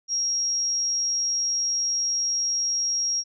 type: tone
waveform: sine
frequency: 5610 Hz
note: F8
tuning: 7 cents sharp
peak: -22 dBFS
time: 0.08-3.24 s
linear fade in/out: 50 ms
effects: none